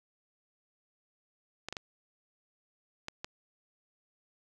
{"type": "clicks", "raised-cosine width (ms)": 0.2, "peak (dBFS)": -20, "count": 5, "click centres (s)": [1.686, 1.726, 1.768, 3.084, 3.245], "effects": []}